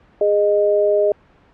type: tone pair together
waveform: sine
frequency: 411.7 / 616.9 Hz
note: G#4 / D#5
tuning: -15 / -15 cents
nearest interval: perfect fifth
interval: 700 cents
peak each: -16 / -15 dBFS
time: 0.21-1.12 s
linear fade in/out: 2 ms
effects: pink hiss -52 dBFS RMS until 1.53 s + low-pass 2000 Hz 12 dB/octave